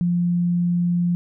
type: tone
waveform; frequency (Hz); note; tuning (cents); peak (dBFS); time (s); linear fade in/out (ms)
sine; 174.61; F3; 0; -17; 0.01-1.15; 0
effects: none